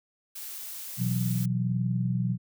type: noise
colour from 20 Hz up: blue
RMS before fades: -39 dBFS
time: 0.35-1.46 s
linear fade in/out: 10 ms
type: chord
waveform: sine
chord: B suspended fourth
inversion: none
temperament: equal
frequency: 123.47 / 164.81 / 185 Hz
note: B2 / E3 / F#3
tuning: 0 / 0 / 0 cents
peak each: -27 / -33 / -29 dBFS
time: 0.97-2.38 s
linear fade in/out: 50 ms
effects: none